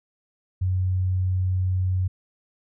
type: tone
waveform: sine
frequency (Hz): 92.5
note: F#2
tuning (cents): 0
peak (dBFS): -20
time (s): 0.61-2.08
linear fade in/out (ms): 10
effects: none